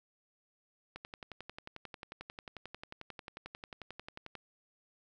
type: click train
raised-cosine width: 0.3 ms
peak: -28 dBFS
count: 39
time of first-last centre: 0.96-4.353 s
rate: 11.2 Hz
effects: none